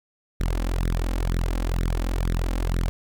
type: tone with flanger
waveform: sawtooth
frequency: 42.91 Hz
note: F1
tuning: 30 cents flat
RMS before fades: -24 dBFS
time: 0.4-2.89 s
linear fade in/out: 0 ms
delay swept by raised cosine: 0.51 to 3.81 ms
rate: 2.1 Hz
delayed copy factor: +0.95
effects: none